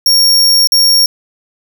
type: tone with dropouts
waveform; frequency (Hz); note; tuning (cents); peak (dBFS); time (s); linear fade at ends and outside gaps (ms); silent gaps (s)
40% pulse; 5550; F8; -12; -5; 0.06-1.06; 2; 0.673-0.72
effects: none